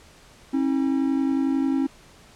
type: tone pair together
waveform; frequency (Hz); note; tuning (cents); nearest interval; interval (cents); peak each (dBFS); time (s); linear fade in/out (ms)
triangle; 270 / 321.1; C#4 / E4; -45 / -45; minor third; 300; -19 / -24; 0.53-1.87; 10
effects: pink hiss -51 dBFS RMS until 2.35 s + low-pass 9000 Hz 12 dB/octave